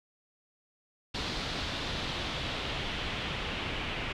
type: noise with low-pass filter sweep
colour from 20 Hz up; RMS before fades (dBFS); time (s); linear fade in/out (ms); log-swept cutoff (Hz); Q
pink; -35; 1.14-4.13; 10; 4200 to 2800; 2.3
effects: none